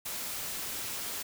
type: noise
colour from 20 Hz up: white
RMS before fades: -37 dBFS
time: 0.05-1.23 s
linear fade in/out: 10 ms
effects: none